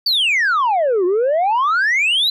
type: exponential two-way sweep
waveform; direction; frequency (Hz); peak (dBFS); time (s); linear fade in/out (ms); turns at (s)
sine; down then up; 4699 to 346.9 to 4100; -11; 0.06-2.3; 5; 1.05
effects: tanh soft clip ceiling -12 dBFS